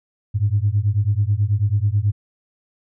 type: beating tone pair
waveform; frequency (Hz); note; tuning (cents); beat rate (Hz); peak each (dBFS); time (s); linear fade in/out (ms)
sine; 98.6 / 107.8; G2 / A2; +11 / -35; 9.2; -18; 0.34-2.12; 20
effects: tanh soft clip ceiling -8 dBFS